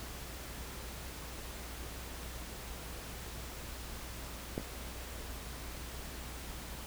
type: clicks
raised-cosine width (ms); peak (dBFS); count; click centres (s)
2; -20 / -30; 2; 4.579 / 4.598
effects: added 60 Hz sine -46 dBFS peak until 6.86 s + pink hiss -46 dBFS RMS until 6.86 s